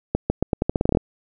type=accelerating click train; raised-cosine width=2 ms; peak=-5 dBFS; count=13; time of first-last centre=0.15-0.972 s; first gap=150 ms; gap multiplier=0.84; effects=none